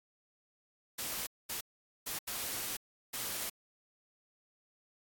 white noise bursts at uneven times, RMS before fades -38 dBFS, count 5, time 0.98-1.27 / 1.49-1.61 / 2.06-2.19 / 2.27-2.77 / 3.13-3.5 s, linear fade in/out 10 ms, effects AAC 64 kbps

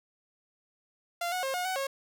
sawtooth tone with pitch steps, 692 / 732 / 535 / 721 / 749 / 545 Hz, F5 / F#5 / C5 / F#5 / F#5 / C#5, -16 / -19 / +38 / -45 / +21 / -29 cents, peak -26 dBFS, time 1.21-1.87 s, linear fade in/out 5 ms, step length 110 ms, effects none

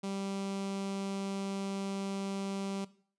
sawtooth tone with notch filter, 196 Hz, G3, in tune, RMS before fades -37 dBFS, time 0.03-2.85 s, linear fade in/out 10 ms, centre 1700 Hz, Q 1.9, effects noise-tail reverb RT60 0.5 s tail -18 dB re dry + resampled to 22050 Hz

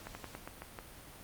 slowing click train, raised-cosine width 0.5 ms, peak -27 dBFS, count 7, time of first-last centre 0.07-0.788 s, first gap 80 ms, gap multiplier 1.16, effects pink hiss -52 dBFS RMS until 1.23 s + Opus 48 kbps

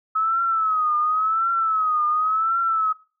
sine tone with vibrato, 1285 Hz, E6, 45 cents flat, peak -18 dBFS, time 0.15-2.93 s, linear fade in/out 10 ms, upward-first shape triangle, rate 0.92 Hz, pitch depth 110 cents each way, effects noise-tail reverb RT60 0.4 s tail -22 dB re dry

